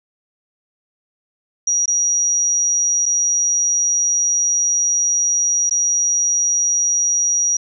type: tone with dropouts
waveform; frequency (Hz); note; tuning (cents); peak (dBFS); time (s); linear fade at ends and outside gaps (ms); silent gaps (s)
sine; 5760; F#8; -47; -14; 1.67-7.57; 5; 1.858-1.878 / 3.057-3.061 / 5.696-5.709
effects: none